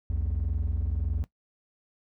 triangle tone pair together, 62.16 / 83.8 Hz, B1 / E2, +12 / +29 cents, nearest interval perfect fourth, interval 517 cents, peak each -26 dBFS, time 0.1-1.24 s, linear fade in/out 0 ms, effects noise-tail reverb RT60 0.1 s tail -18 dB re dry + tanh soft clip ceiling -20 dBFS

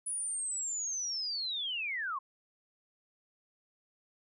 sine linear sweep, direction down, 9956 to 1022 Hz, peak -33 dBFS, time 0.06-2.19 s, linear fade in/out 10 ms, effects none

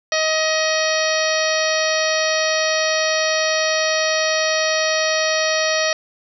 harmonic tone, 630 Hz, D#5, 21 cents sharp, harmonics 1 / 2 / 3 / 4 / 5 / 6 / 7 / 8 / 9, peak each -20 / -27 / -23 / -27 / -30 / -30 / -26 / -31 / -26 dBFS, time 0.12-5.93 s, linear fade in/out 2 ms, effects none

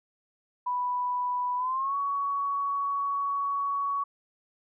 sine tone with pitch glide, 987.8 to 1121.7 Hz, B5 to C#6, 0 to +20 cents, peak -26 dBFS, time 0.66-4.04 s, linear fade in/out 10 ms, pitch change +220 cents, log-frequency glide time 1.57-1.95 s, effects none

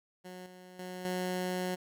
15% pulse tone with level steps, 182.5 Hz, F#3, 24 cents flat, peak -38 / -44 / -34 / -26 dBFS, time 0.24-1.76 s, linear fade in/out 20 ms, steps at 0.46 / 0.79 / 1.05 s, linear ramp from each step 2 ms, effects none

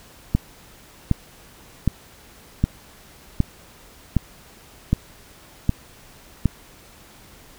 click train, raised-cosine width 5 ms, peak -4 dBFS, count 9, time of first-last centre 0.35-6.457 s, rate 1.31 Hz, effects pink hiss -48 dBFS RMS until 7.58 s

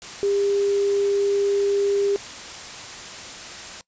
sine tone in noise, 401.2 Hz, G4, 40 cents sharp, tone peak -18 dBFS, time 0.23-2.16 s, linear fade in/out 0 ms, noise white, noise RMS -36 dBFS, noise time 0.02-3.81 s, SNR +15 dB, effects noise-tail reverb RT60 0.1 s tail -21 dB re dry + resampled to 16000 Hz

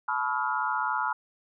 sine tone cluster, 863 / 998 / 1123 / 1286 / 1410 Hz, A5 / B5 / C#6 / E6 / F6, -34 / +18 / +22 / -43 / +16 cents, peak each -31 / -31 / -37 / -33 / -31 dBFS, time 0.08-1.13 s, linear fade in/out 5 ms, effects none

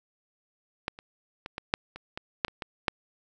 clicks, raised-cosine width 0.3 ms, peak -13 / -28 / -21 / -18 / -6 / -25 / -19 / -8 / -24 / -18 / -7 dBFS, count 11, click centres 0.881 / 0.989 / 1.461 / 1.581 / 1.739 / 1.96 / 2.175 / 2.448 / 2.482 / 2.622 / 2.882 s, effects none

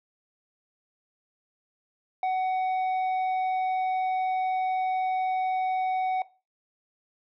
triangle tone with tanh clipping, 748 Hz, F#5, 19 cents sharp, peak -25 dBFS, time 2.23-6.22 s, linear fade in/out 2 ms, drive 10 dB, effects noise-tail reverb RT60 0.3 s tail -17 dB re dry

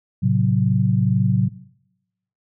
sine chord, F# diminished, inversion first, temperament just, 111 / 133.2 / 185 Hz, A2 / C3 / F#3, +16 / +31 / 0 cents, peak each -19 dBFS, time 0.22-1.49 s, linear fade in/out 20 ms, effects noise-tail reverb RT60 0.9 s tail -20 dB re dry

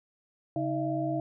sine tone cluster, 138.6 / 317.2 / 619 / 677 Hz, C#3 / D#4 / D#5 / E5, 0 / +33 / -9 / +46 cents, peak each -34 / -31 / -38 / -32 dBFS, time 0.56-1.2 s, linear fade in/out 2 ms, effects none

